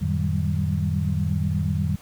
sine tone cluster, 88.3 / 108.9 / 151.9 / 189.5 / 197.8 Hz, F2 / A2 / D#3 / F#3 / G3, +20 / -17 / -41 / +42 / +16 cents, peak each -25 / -30 / -25 / -28 / -34 dBFS, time 0.01-1.96 s, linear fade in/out 10 ms, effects pink hiss -49 dBFS RMS until 2.01 s

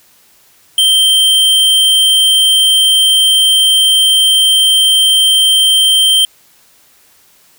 square tone, 3136 Hz, G7, in tune, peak -7 dBFS, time 0.78-6.25 s, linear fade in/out 2 ms, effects white hiss -48 dBFS RMS until 7.58 s

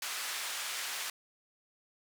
pink band-pass noise, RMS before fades -38 dBFS, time 0.02-1.1 s, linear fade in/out 2 ms, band 1400 to 12000 Hz, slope 12 dB/octave, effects none

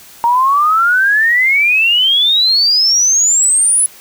sine exponential sweep, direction up, 926 to 10310 Hz, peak -8 dBFS, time 0.24-3.86 s, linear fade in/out 0 ms, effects white hiss -39 dBFS RMS until 4 s

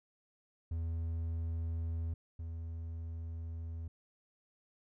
triangle tone pair in turn, 82.41 / 82.41 Hz, E2 / E2, 0 / 0 cents, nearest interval unison, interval 0 cents, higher neither, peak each -32 / -37 dBFS, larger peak first, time 0.71-2.14 / 2.39-3.88 s, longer second, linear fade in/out 5 ms, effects none

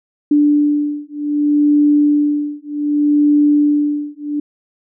sine beating tone pair, 293.6 / 294.25 Hz, D4 / D4, 0 / +3 cents, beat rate 0.65 Hz, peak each -14 dBFS, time 0.31-4.4 s, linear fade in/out 5 ms, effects none

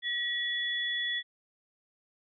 sine tone pair together, 1918 / 3411 Hz, A#6 / G#7, +49 / +46 cents, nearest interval minor seventh, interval 997 cents, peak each -32 / -32 dBFS, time 0.02-1.23 s, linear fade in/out 50 ms, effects none

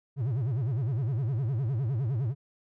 triangle tone with vibrato, 123.47 Hz, B2, in tune, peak -24 dBFS, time 0.16-2.35 s, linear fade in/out 50 ms, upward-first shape sine, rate 9.8 Hz, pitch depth 260 cents each way, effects none

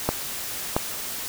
clicks, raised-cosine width 1 ms, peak -6 dBFS, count 2, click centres 0.09 / 0.765 s, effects white hiss -32 dBFS RMS until 1.28 s

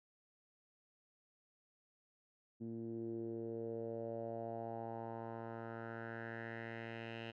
10% pulse tone with low-pass filter sweep, 114.5 Hz, A#2, 31 cents flat, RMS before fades -45 dBFS, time 2.6-7.32 s, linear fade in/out 20 ms, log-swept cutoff 270 to 2800 Hz, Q 3.7, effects none

